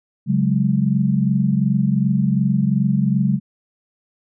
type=chord; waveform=sine; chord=C# suspended fourth; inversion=none; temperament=equal; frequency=138.59 / 185 / 207.7 Hz; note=C#3 / F#3 / G#3; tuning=0 / 0 / 0 cents; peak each=-19 dBFS; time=0.26-3.4 s; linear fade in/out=50 ms; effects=none